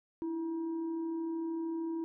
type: tone with frequency modulation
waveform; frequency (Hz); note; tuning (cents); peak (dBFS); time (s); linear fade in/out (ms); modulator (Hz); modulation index
sine; 329.6; E4; 0; -33; 0.22-2.04; 0; 626; 0.29
effects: none